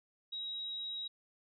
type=tone; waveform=sine; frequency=3827 Hz; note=A#7; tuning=45 cents sharp; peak=-38 dBFS; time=0.32-1.08 s; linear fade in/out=10 ms; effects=none